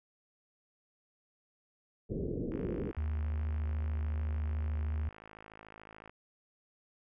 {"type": "low-pass noise", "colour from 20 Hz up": "white", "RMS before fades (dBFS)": -36, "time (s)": [2.09, 2.92], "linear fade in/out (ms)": 20, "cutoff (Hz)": 460, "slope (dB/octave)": 48}
{"type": "click train", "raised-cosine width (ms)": 0.5, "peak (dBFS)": -35, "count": 193, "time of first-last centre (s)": [2.52, 6.095], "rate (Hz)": 53.7}
{"type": "tone with vibrato", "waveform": "triangle", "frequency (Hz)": 76.4, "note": "D#2", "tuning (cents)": -31, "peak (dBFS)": -29, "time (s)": [2.97, 5.09], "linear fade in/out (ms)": 5, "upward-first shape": "sine", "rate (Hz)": 2.6, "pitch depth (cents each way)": 9}
{"effects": []}